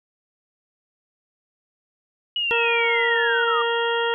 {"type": "linear sweep", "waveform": "sine", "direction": "down", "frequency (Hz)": [2930, 1174.7], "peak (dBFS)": -21, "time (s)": [2.36, 3.62], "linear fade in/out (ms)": 2}
{"type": "harmonic tone", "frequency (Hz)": 466.2, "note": "A#4", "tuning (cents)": 0, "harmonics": [1, 2, 3, 4, 6, 7], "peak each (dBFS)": [-23, -26, -28, -29, -31, -31], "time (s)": [2.51, 4.14], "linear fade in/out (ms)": 0}
{"effects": []}